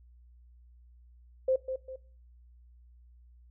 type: tone with echo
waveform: sine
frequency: 522 Hz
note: C5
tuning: 4 cents flat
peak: -23 dBFS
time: 1.48-1.56 s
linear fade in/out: 5 ms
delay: 200 ms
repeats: 2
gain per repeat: -8 dB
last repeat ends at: 1.96 s
effects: noise-tail reverb RT60 0.4 s tail -19 dB re dry + added 60 Hz sine -54 dBFS peak until 3.5 s